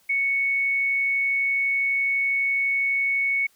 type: tone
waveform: sine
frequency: 2217 Hz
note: C#7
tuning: in tune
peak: -20 dBFS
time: 0.09-3.47 s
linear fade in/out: 10 ms
effects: white hiss -61 dBFS RMS until 3.55 s